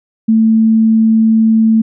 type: tone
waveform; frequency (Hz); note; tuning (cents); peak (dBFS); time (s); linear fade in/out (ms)
sine; 222.3; A3; +18; -6; 0.28-1.82; 10
effects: none